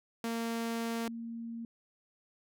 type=tone pair in turn; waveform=sawtooth / sine; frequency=230 / 230.9 Hz; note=A#3 / A#3; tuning=-23 / -16 cents; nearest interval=unison; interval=7 cents; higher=second; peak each=-29 / -38 dBFS; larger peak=first; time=0.24-1.08 / 1.08-1.65 s; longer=first; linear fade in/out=2 ms; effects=none